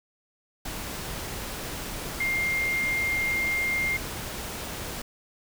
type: tone in noise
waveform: sine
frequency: 2114 Hz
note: C7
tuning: 17 cents sharp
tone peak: -24 dBFS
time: 2.2-3.97 s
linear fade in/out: 5 ms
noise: pink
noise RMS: -35 dBFS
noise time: 0.65-5.02 s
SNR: +8 dB
effects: none